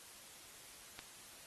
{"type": "click", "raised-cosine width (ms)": 0.2, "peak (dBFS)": -29, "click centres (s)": 0.991, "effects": ["white hiss -56 dBFS RMS until 1.46 s", "AAC 32 kbps"]}